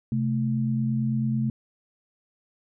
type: tone pair together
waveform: sine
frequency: 130.57 / 219.6 Hz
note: C3 / A3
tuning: -3 / -3 cents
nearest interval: major sixth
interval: 900 cents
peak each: -25 dBFS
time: 0.12-1.5 s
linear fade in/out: 2 ms
effects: none